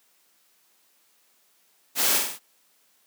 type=noise with echo; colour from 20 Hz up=white; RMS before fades=-23 dBFS; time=1.95-2.21 s; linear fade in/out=50 ms; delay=46 ms; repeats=4; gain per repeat=-4 dB; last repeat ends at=2.394 s; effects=white hiss -64 dBFS RMS until 3.06 s + high-pass 200 Hz 12 dB/octave